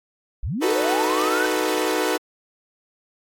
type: linear sweep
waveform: sine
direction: up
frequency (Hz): 32.7 to 1548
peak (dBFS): -23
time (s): 0.43-1.46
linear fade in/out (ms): 0
type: chord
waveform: sawtooth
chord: B dominant seventh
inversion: first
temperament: equal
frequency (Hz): 311.1 / 370 / 440 / 493.9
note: D#4 / F#4 / A4 / B4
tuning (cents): 0 / 0 / 0 / 0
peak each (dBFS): -22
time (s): 0.61-2.18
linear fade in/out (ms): 20
effects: AAC 64 kbps